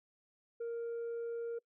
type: tone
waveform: sine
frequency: 466.2 Hz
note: A#4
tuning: in tune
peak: -34 dBFS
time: 0.6-1.59 s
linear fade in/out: 10 ms
effects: noise-tail reverb RT60 0.1 s tail -26 dB re dry + tanh soft clip ceiling -36 dBFS

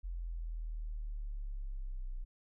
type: linear sweep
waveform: sine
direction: down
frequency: 43.65 to 30.39 Hz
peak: -37 dBFS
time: 0.03-2.25 s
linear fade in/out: 20 ms
effects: none

